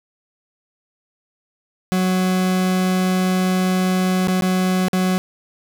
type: tone with dropouts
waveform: 40% pulse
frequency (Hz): 185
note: F#3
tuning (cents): 0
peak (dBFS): -15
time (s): 1.92-5.18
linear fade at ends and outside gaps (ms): 0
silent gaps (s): 4.273-4.283 / 4.41-4.422 / 4.883-4.932
effects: none